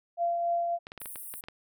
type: tone with tremolo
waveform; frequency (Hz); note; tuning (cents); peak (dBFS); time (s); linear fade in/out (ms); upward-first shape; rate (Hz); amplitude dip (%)
sine; 687; F5; -29; -24; 0.17-0.79; 50; triangle; 3.5; 35
type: clicks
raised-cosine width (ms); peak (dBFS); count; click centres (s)
0.3; -26; 9; 0.869 / 0.919 / 0.977 / 1.017 / 1.058 / 1.158 / 1.339 / 1.439 / 1.485
type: high-pass noise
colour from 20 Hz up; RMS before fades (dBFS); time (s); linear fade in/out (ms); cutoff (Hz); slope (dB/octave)
pink; -42; 1-1.41; 5; 8800; 96
effects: none